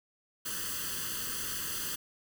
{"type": "noise with comb filter", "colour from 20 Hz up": "white", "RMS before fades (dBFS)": -36, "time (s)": [0.45, 1.96], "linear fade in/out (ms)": 10, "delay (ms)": 0.65, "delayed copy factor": 0.95, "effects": []}